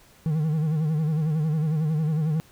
triangle tone with vibrato, 155.56 Hz, D#3, in tune, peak -19 dBFS, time 0.26-2.4 s, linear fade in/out 0 ms, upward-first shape sine, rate 11 Hz, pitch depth 79 cents each way, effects pink hiss -55 dBFS RMS until 2.51 s

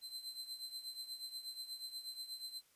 40% pulse tone with tremolo, 4082 Hz, C8, 44 cents flat, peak -40 dBFS, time 0.01-2.62 s, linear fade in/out 50 ms, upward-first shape triangle, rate 8.3 Hz, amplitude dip 80%, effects white hiss -71 dBFS RMS until 2.75 s + resampled to 32000 Hz

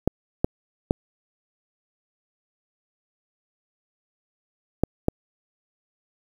clicks, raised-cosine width 2 ms, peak -5 dBFS, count 5, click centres 0.076 / 0.445 / 0.909 / 4.836 / 5.084 s, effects 7-bit

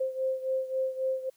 sine beating tone pair, 523.3 / 527 Hz, C5 / C5, 0 / +12 cents, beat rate 3.7 Hz, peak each -29 / -33 dBFS, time 0-1.3 s, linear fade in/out 10 ms, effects white hiss -67 dBFS RMS until 1.36 s

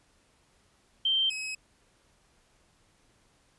sine / sawtooth tone pair in turn, 3136 / 2554 Hz, G7 / D#7, 0 / +45 cents, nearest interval major third, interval 355 cents, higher first, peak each -23 / -30 dBFS, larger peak first, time 1.05-1.3 / 1.3-1.55 s, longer neither, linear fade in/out 5 ms, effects pink hiss -66 dBFS RMS until 3.58 s + resampled to 24000 Hz

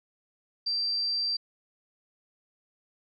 sine tone, 4699 Hz, D8, in tune, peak -26 dBFS, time 0.66-1.37 s, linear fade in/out 10 ms, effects none

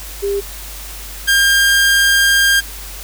sine / sawtooth tone pair in turn, 400.2 / 1604.5 Hz, G4 / G6, +36 / +40 cents, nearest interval 2 octaves, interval 2404 cents, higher second, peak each -15 / -6 dBFS, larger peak second, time 0.22-0.41 / 1.27-2.61 s, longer second, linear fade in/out 20 ms, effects added 50 Hz sine -31 dBFS peak until 3.03 s + white hiss -32 dBFS RMS until 3.03 s

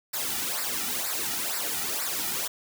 white noise with flanger, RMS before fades -30 dBFS, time 0.13-2.48 s, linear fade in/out 10 ms, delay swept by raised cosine 0.31 to 1.91 ms, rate 2.1 Hz, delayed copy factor -0.75, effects none

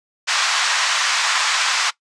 pink band-pass noise, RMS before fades -19 dBFS, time 0.27-1.91 s, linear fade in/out 20 ms, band 1000 to 7000 Hz, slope 24 dB/octave, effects noise-tail reverb RT60 0.1 s tail -19 dB re dry + resampled to 22050 Hz

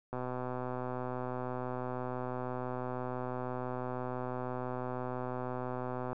click train, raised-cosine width 1 ms, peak -24 dBFS, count 757, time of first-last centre 0.13-6.13 s, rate 126 Hz, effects none

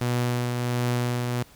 sawtooth tone with tremolo, 122.1 Hz, B2, 19 cents flat, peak -18 dBFS, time 0.01-1.43 s, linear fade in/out 5 ms, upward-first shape triangle, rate 1.4 Hz, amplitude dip 35%, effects pink hiss -53 dBFS RMS until 1.55 s

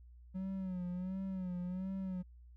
triangle tone with vibrato, 184.9 Hz, F#3, 1 cent flat, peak -35 dBFS, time 0.34-2.23 s, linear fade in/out 20 ms, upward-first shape sine, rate 1.4 Hz, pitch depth 70 cents each way, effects added 60 Hz sine -54 dBFS peak until 2.56 s

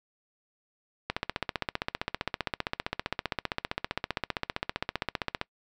click train, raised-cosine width 0.3 ms, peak -12 dBFS, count 67, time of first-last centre 1.1-5.414 s, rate 15.3 Hz, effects noise-tail reverb RT60 0.1 s tail -24 dB re dry

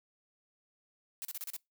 blue noise bursts, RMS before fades -40 dBFS, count 6, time 1.22-1.565 s, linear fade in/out 0 ms, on 30 ms, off 33 ms, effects noise-tail reverb RT60 0.2 s tail -25 dB re dry

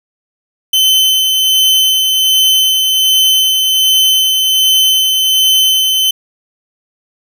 40% pulse tone with tremolo, 3062 Hz, G7, 41 cents flat, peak -6 dBFS, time 0.73-6.11 s, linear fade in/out 5 ms, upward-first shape sine, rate 1.3 Hz, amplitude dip 30%, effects none

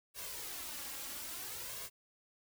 white noise with flanger, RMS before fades -44 dBFS, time 0.14-1.9 s, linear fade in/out 50 ms, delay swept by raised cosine 1.8 to 3.7 ms, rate 0.6 Hz, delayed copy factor +0.6, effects none

